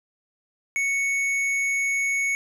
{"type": "tone with hard clipping", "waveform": "sine", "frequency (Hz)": 2217, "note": "C#7", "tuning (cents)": 0, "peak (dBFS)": -23, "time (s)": [0.76, 2.35], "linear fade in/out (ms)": 0, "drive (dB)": 8, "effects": []}